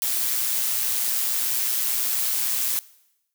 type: noise with amplitude modulation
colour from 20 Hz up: blue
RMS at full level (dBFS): -22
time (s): 0.02-2.79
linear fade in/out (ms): 0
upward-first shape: sine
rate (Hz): 120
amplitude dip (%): 45
effects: noise-tail reverb RT60 0.9 s tail -21 dB re dry